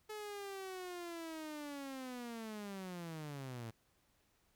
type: linear sweep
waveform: sawtooth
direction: down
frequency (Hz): 430.3 to 110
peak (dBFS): -40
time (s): 0.09-3.71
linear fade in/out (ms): 10
effects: pink hiss -75 dBFS RMS until 4.55 s